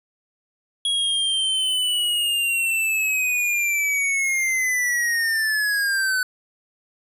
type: linear sweep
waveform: square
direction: down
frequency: 3322 to 1495 Hz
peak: -20 dBFS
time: 0.85-6.23 s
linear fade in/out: 2 ms
effects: resampled to 32000 Hz